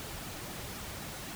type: noise with flanger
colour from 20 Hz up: pink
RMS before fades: -42 dBFS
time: 0-1.35 s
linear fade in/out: 0 ms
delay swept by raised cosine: 1.9 to 4.5 ms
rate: 3.9 Hz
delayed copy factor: -0.55
effects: none